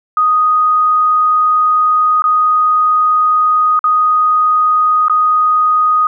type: tone with dropouts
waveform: sine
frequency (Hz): 1244.5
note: D#6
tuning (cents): 0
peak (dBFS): -8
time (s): 0.17-6.07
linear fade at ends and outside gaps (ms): 2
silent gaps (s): 2.221-2.24 / 3.792-3.841 / 5.083-5.097
effects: none